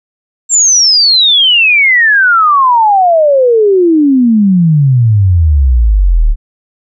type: exponential sweep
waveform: sine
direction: down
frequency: 7530 to 34.84 Hz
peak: -4 dBFS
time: 0.49-6.36 s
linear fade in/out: 50 ms
effects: none